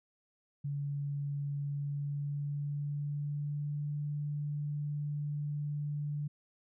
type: tone with pitch glide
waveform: sine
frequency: 142.7 to 146.88 Hz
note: D3 to D3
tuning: -49 to +1 cents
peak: -33 dBFS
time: 0.64-6.28 s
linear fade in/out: 10 ms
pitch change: +50 cents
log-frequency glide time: 1.61-3.94 s
effects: none